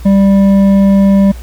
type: tone with hard clipping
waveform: sine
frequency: 196.6 Hz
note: G3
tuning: 5 cents sharp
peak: -6 dBFS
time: 0.05-1.32 s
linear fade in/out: 10 ms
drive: 7 dB
effects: added 60 Hz sine -24 dBFS peak until 1.42 s + pink hiss -38 dBFS RMS until 1.42 s